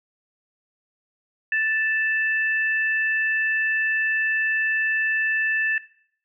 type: tone pair together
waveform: sine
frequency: 1760 / 2640 Hz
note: A6 / E7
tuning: 0 / +2 cents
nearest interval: perfect fifth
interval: 702 cents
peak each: -20 / -28 dBFS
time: 1.52-5.78 s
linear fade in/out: 2 ms
effects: noise-tail reverb RT60 0.6 s tail -18 dB re dry